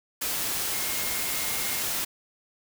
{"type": "tone in noise", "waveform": "sine", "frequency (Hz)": 2137, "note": "C7", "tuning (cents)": 36, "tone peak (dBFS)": -39, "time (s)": [0.72, 1.82], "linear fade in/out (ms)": 10, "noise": "white", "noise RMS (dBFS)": -29, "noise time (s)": [0.21, 2.05], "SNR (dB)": -13, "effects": []}